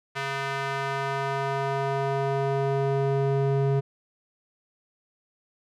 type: tone with band-pass filter sweep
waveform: square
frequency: 137.5 Hz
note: C#3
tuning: 14 cents flat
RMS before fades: -26 dBFS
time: 0.15-3.81 s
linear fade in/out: 20 ms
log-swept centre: 1800 to 300 Hz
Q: 0.98
effects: none